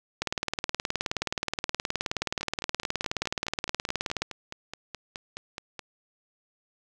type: two click trains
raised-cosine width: 0.2 ms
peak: -19 / -10 dBFS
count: 17 / 77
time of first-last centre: 2.41-5.793 / 0.22-4.22 s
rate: 4.73 / 19 Hz
effects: none